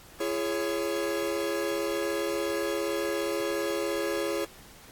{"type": "chord", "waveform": "45% pulse", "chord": "C# minor", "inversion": "first", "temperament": "equal with one note detuned", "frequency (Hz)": [338.1, 415.3, 554.4], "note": ["E4", "G#4", "C#5"], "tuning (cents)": [44, 0, 0], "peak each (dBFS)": -32, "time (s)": [0.2, 4.45], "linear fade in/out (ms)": 5, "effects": ["pink hiss -51 dBFS RMS until 4.91 s", "AAC 64 kbps"]}